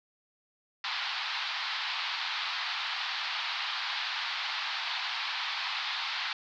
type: band-pass noise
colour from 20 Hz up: white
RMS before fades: -34 dBFS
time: 0.84-6.33 s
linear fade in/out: 2 ms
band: 790 to 4500 Hz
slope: 48 dB/octave
effects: none